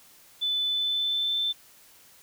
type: tone with pitch glide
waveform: sine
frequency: 3500 to 3543 Hz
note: A7 to A7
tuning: -10 to +11 cents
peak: -24 dBFS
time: 0.41-1.53 s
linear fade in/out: 20 ms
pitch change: +21 cents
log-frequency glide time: 0.67-1.38 s
effects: white hiss -55 dBFS RMS until 2.22 s